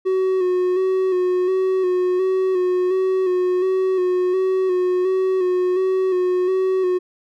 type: tone with vibrato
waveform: triangle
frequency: 370 Hz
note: F#4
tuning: in tune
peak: -14 dBFS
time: 0.05-6.99 s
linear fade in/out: 20 ms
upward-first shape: square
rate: 1.4 Hz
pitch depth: 30 cents each way
effects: none